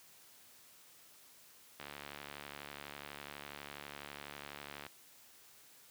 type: click train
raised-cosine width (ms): 0.3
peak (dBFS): -29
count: 222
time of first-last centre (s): 1.8-4.865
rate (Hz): 72.1
effects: white hiss -61 dBFS RMS until 5.9 s + high-pass 80 Hz 12 dB/octave